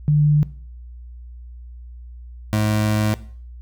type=tone pair in turn; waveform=sine / 25% pulse; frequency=148.7 / 106.69 Hz; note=D3 / G#2; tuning=+22 / +47 cents; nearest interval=tritone; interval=575 cents; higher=first; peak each=-12 / -13 dBFS; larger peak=first; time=0.08-0.43 / 2.53-3.14 s; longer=second; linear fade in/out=0 ms; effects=noise-tail reverb RT60 0.5 s tail -18 dB re dry + added 60 Hz sine -35 dBFS peak until 3.61 s